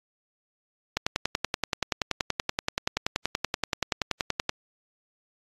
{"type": "click train", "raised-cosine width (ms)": 0.2, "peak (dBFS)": -7, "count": 38, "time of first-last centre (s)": [0.97, 4.494], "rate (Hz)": 10.5, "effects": ["AAC 32 kbps"]}